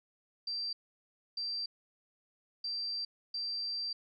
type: tone bursts at uneven times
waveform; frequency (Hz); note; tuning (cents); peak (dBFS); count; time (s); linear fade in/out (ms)
sine; 4699; D8; 0; -34; 4; 0.47-0.73 / 1.37-1.66 / 2.64-3.05 / 3.34-3.93; 5
effects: none